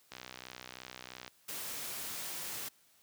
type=click train; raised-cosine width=0.2 ms; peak=-27 dBFS; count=74; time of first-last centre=0.12-1.279 s; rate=63 Hz
type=noise; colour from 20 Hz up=white; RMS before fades=-41 dBFS; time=1.48-2.69 s; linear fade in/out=10 ms
effects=white hiss -67 dBFS RMS until 3.02 s + high-pass 80 Hz 12 dB/octave